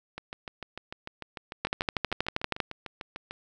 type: two click trains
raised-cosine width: 0.3 ms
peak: -10 / -21 dBFS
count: 13 / 22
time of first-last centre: 1.65-2.602 / 0.18-3.31 s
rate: 12.6 / 6.71 Hz
effects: none